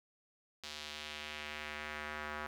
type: tone with band-pass filter sweep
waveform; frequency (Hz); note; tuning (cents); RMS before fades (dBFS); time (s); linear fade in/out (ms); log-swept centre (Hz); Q
square; 75.3; D2; +44; -44; 0.63-2.47; 5; 4200 to 1400; 1.6
effects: 10-bit